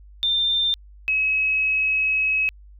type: tone pair in turn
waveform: sine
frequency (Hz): 3592 / 2562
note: A7 / E7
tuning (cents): +35 / -50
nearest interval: tritone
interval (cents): 585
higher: first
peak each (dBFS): -18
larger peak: neither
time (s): 0.23-0.74 / 1.08-2.49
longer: second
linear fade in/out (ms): 0
effects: added 50 Hz sine -43 dBFS peak until 2.79 s